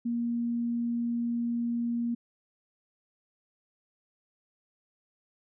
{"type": "tone", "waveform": "sine", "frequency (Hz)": 236, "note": "A#3", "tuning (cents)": 22, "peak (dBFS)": -27, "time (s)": [0.05, 2.15], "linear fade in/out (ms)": 10, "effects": []}